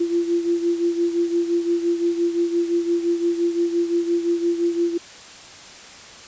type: beating tone pair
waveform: sine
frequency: 341.1 / 346.9 Hz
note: F4 / F4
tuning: -41 / -12 cents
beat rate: 5.8 Hz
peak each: -19 / -25 dBFS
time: 0-4.98 s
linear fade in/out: 10 ms
effects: white hiss -41 dBFS RMS until 6.27 s + resampled to 16000 Hz